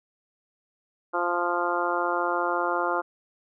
harmonic tone, 174.61 Hz, F3, in tune, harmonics 2 / 3 / 4 / 5 / 6 / 7 / 8, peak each -31 / -31 / -31 / -31 / -31 / -31 / -31 dBFS, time 1.13-3.02 s, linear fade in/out 20 ms, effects none

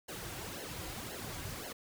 pink noise with flanger, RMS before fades -43 dBFS, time 0.08-1.73 s, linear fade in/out 10 ms, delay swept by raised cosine 0.83 to 4.73 ms, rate 1.9 Hz, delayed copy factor -0.8, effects none

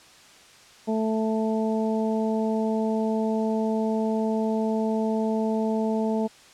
harmonic tone, 220 Hz, A3, in tune, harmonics 1 / 2 / 3 / 4, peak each -24 / -28 / -31 / -34 dBFS, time 0.87-6.28 s, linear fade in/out 20 ms, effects white hiss -51 dBFS RMS until 6.53 s + low-pass 7000 Hz 12 dB/octave

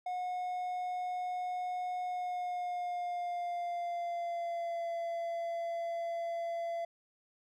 triangle tone with pitch glide, 726 to 677.4 Hz, F#5 to E5, -33 to +47 cents, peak -32 dBFS, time 0.06-6.85 s, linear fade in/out 5 ms, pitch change -120 cents, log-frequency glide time 2.03-4.92 s, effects none

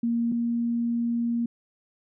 sine tone pair in turn, 233.8 / 235 Hz, A#3 / A#3, +5 / +14 cents, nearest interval unison, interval 9 cents, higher second, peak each -22 / -23 dBFS, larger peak first, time 0.03-0.32 / 0.32-1.46 s, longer second, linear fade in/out 5 ms, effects none

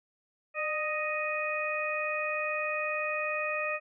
harmonic tone with a mistuned harmonic, 622.3 Hz, D#5, in tune, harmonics 1 / 2 / 3 / 4, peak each -34 / -36 / -37 / -33 dBFS, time 0.54-3.8 s, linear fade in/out 50 ms, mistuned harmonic 1, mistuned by -50 cents, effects none

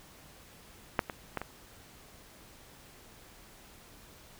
clicks, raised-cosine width 0.5 ms, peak -10 / -21 / -17 / -22 dBFS, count 4, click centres 0.992 / 1.098 / 1.373 / 1.416 s, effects pink hiss -55 dBFS RMS until 4.39 s

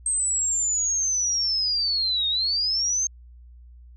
sine linear two-way sweep, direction down then up, 8372 to 3676 to 6400 Hz, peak -21 dBFS, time 0.06-3.07 s, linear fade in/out 2 ms, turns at 2.28 s, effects added 60 Hz sine -44 dBFS peak until 3.96 s

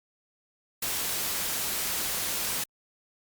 white noise, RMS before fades -30 dBFS, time 0.82-2.64 s, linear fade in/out 5 ms, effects Opus 48 kbps

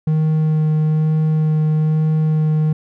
triangle tone with vibrato, 155.56 Hz, D#3, in tune, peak -11 dBFS, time 0.07-2.73 s, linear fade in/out 5 ms, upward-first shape sine, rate 1.1 Hz, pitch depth 10 cents each way, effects none

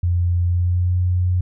sine tone with pitch glide, 87.6 to 90.17 Hz, F2 to F#2, +6 to -44 cents, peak -15 dBFS, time 0.03-1.41 s, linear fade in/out 5 ms, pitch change +50 cents, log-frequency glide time 0.45-0.98 s, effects none

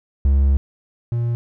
triangle tone pair in turn, 68.8 / 118.31 Hz, C#2 / A#2, -12 / +26 cents, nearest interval major sixth, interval 938 cents, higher second, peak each -10 / -16 dBFS, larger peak first, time 0.25-0.57 / 1.12-1.35 s, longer first, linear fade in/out 0 ms, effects none

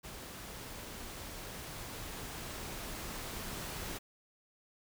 pink noise with level ramp, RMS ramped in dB -47 to -41 dBFS, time 0.03-3.99 s, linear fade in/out 20 ms, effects none

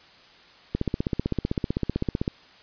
click train, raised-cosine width 3 ms, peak -11 dBFS, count 25, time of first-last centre 0.75-2.279 s, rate 15.7 Hz, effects white hiss -52 dBFS RMS until 2.62 s + resampled to 11025 Hz

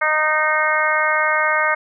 harmonic tone, 308.3 Hz, D#4, 16 cents flat, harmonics 2 / 3 / 4 / 5 / 6 / 7, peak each -23 / -24 / -21 / -21 / -23 / -22 dBFS, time 0.01-1.75 s, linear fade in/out 10 ms, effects none

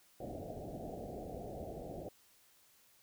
white low-pass noise, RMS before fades -45 dBFS, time 0.2-2.09 s, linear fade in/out 5 ms, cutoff 750 Hz, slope 96 dB/octave, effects white hiss -67 dBFS RMS until 3.02 s

